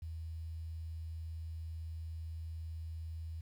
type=tone with quantisation; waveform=sine; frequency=81.1 Hz; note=E2; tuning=28 cents flat; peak=-40 dBFS; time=0.02-3.41 s; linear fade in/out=5 ms; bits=11; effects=none